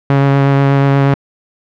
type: tone with vibrato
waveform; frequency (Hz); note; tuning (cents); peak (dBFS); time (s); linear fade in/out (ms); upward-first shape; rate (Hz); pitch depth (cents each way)
sawtooth; 138.59; C#3; 0; -4; 0.1-1.14; 0; triangle; 8.3; 14
effects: low-pass 2000 Hz 12 dB/octave